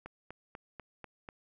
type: click train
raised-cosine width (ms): 0.5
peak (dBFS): -29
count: 6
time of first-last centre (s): 0.06-1.289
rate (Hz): 4.07
effects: none